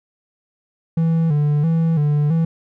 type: tone with vibrato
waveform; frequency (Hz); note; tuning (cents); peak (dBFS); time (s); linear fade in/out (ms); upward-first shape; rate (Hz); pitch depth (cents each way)
triangle; 155.56; D#3; 0; -12; 0.97-2.45; 5; square; 1.5; 92
effects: none